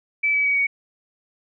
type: tone with pitch steps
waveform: sine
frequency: 2309 / 2286 / 2264 / 2242 Hz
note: D7 / D7 / C#7 / C#7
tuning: -30 / -47 / +36 / +19 cents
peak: -17 dBFS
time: 0.23-0.67 s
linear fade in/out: 10 ms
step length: 110 ms
effects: none